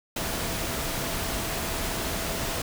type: tone in noise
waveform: sine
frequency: 663 Hz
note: E5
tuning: 10 cents sharp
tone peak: -40 dBFS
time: 0.16-2.62 s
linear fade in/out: 5 ms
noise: pink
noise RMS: -30 dBFS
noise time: 0.16-2.62 s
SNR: -13 dB
effects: none